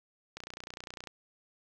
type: click train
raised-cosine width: 0.2 ms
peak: -24 dBFS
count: 22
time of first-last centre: 0.37-1.072 s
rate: 29.9 Hz
effects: none